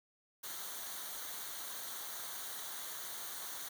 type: noise with comb filter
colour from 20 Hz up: white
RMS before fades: -44 dBFS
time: 0.43-3.69 s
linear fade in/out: 10 ms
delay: 0.39 ms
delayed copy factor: -0.65
effects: none